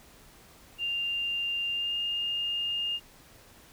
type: tone with pitch glide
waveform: sine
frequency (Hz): 2794 to 2823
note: F7 to F7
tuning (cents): 0 to +18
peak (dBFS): -28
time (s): 0.78-3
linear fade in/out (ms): 50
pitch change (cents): +18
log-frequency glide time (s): 1.72-1.95
effects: pink hiss -55 dBFS RMS until 3.72 s